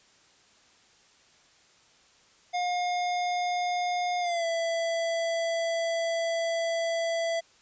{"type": "tone with pitch glide", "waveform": "square", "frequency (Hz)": [714, 666.2], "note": ["F5", "E5"], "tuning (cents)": [38, 18], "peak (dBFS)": -27, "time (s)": [2.53, 7.41], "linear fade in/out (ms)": 20, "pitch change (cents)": -120, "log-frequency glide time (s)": [4.2, 4.45], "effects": ["white hiss -60 dBFS RMS until 7.61 s", "resampled to 16000 Hz"]}